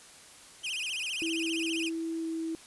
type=tone with vibrato; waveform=40% pulse; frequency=2794 Hz; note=F7; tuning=in tune; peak=-31 dBFS; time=0.63-1.9 s; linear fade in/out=20 ms; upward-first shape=sine; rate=15 Hz; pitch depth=230 cents each way
type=tone with pitch glide; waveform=sine; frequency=327.7 to 325.4 Hz; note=E4 to E4; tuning=-10 to -22 cents; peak=-31 dBFS; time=1.22-2.55 s; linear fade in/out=0 ms; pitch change=-12 cents; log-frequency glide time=2.2-2.25 s
effects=white hiss -52 dBFS RMS until 2.66 s + resampled to 24000 Hz